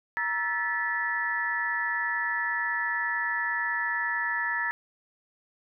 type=tone cluster; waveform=sine; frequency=944 / 1323 / 1742 / 1951 Hz; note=A#5 / E6 / A6 / B6; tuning=+22 / +6 / -18 / -22 cents; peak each=-34 / -36 / -28 / -33 dBFS; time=0.17-4.71 s; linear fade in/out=0 ms; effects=none